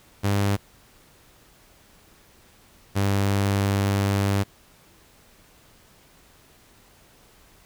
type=tone pair in turn; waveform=sawtooth; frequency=100.5 / 99.46 Hz; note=G2 / G2; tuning=+44 / +26 cents; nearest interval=unison; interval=18 cents; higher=first; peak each=-16 dBFS; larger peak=neither; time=0.23-0.57 / 2.95-4.44 s; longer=second; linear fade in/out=20 ms; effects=pink hiss -55 dBFS RMS until 7.65 s